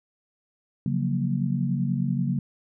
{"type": "chord", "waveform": "sine", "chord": "Gb major seventh", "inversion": "second", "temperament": "equal", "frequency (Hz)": [138.59, 174.61, 185, 233.1], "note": ["Db3", "F3", "Gb3", "Bb3"], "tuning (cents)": [0, 0, 0, 0], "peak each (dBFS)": [-26, -31, -28, -29], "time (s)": [0.86, 2.39], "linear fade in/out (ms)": 2, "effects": []}